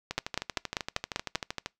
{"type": "two click trains", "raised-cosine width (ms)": 0.2, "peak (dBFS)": [-15, -10], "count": [21, 7], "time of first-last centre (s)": [[0.11, 1.66], [0.18, 1.356]], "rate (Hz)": [12.9, 5.1], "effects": ["noise-tail reverb RT60 0.2 s tail -25 dB re dry"]}